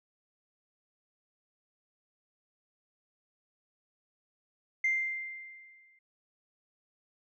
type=tone with exponential decay; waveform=sine; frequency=2093 Hz; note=C7; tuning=in tune; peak=-23 dBFS; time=4.84-5.99 s; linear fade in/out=5 ms; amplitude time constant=250 ms; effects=tanh soft clip ceiling -21 dBFS